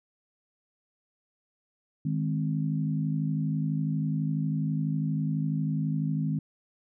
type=chord; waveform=sine; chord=Ab major; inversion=second; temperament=equal; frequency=155.56 / 207.7 / 261.6 Hz; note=Eb3 / Ab3 / C4; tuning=0 / 0 / 0 cents; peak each=-27 / -33 / -33 dBFS; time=2.05-6.39 s; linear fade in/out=5 ms; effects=none